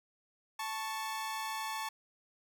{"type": "tone pair together", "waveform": "sawtooth", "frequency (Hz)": [880, 1108.2], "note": ["A5", "C#6"], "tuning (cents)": [0, -1], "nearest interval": "major third", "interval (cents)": 399, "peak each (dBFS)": [-34, -37], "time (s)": [0.59, 1.89], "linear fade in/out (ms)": 5, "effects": []}